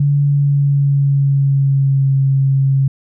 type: tone with pitch glide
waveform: sine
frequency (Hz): 142.9 to 135.9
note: D3 to C#3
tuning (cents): -47 to -34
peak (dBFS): -10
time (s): 0-2.88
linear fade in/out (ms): 5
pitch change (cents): -87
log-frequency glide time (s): 0.23-2.14
effects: none